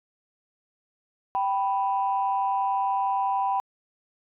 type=tone pair together; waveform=sine; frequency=781.4 / 987.8 Hz; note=G5 / B5; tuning=-6 / 0 cents; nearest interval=major third; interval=406 cents; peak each=-24 / -25 dBFS; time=1.35-3.6 s; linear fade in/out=0 ms; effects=tanh soft clip ceiling -15 dBFS